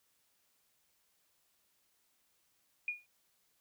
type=tone with exponential decay; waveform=sine; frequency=2438 Hz; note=D#7; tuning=36 cents flat; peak=-30 dBFS; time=2.88-3.06 s; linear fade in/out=2 ms; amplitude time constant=37 ms; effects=white hiss -75 dBFS RMS until 3.6 s